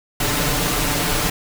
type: noise with comb filter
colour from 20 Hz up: pink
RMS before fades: -20 dBFS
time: 0.2-1.3 s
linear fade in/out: 5 ms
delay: 6.8 ms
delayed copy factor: +0.7
effects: none